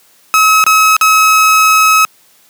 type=tone with dropouts; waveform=30% pulse; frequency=1283 Hz; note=E6; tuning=47 cents flat; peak=-3 dBFS; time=0.34-2.05 s; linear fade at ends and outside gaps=0 ms; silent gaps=0.64-0.665 / 0.966-1.012 s; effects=white hiss -48 dBFS RMS until 2.49 s + high-pass 150 Hz 12 dB/octave